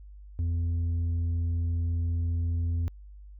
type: tone with tanh clipping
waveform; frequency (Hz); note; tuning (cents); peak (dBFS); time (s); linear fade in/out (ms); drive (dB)
sine; 84.5; E2; +43; -26; 0.39-2.88; 0; 4
effects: added 50 Hz sine -44 dBFS peak until 3.39 s